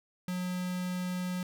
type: tone with notch filter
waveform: square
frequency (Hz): 181.2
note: F#3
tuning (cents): -36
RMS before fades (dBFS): -34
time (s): 0.28-1.43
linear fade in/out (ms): 2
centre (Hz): 670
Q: 1.4
effects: none